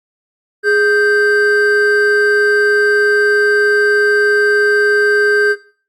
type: tone pair together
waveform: triangle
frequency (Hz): 415.3 / 1569.2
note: G#4 / G6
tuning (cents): 0 / +1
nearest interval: octave + major seventh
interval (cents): 2301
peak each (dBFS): -10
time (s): 0.63-5.56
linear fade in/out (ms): 50
effects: noise-tail reverb RT60 0.4 s tail -17 dB re dry + Opus 48 kbps